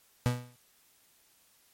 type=tone with exponential decay; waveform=35% pulse; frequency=122.8 Hz; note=B2; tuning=9 cents flat; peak=-20 dBFS; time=0.26-0.56 s; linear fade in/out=0 ms; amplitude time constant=64 ms; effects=white hiss -65 dBFS RMS until 1.73 s + MP3 64 kbps